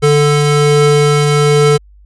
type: tone pair together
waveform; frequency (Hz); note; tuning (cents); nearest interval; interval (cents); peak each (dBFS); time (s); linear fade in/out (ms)
square; 147.07 / 440; D3 / A4; +3 / 0; octave + perfect fifth; 1897; -11; 0.02-1.78; 20
effects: added 50 Hz sine -39 dBFS peak until 2.05 s + resampled to 24000 Hz